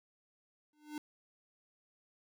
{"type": "tone with exponential growth", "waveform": "square", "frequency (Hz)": 300, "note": "D4", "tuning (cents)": 37, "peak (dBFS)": -37, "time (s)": [0.73, 0.98], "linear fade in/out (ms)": 2, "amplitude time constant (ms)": 53, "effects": []}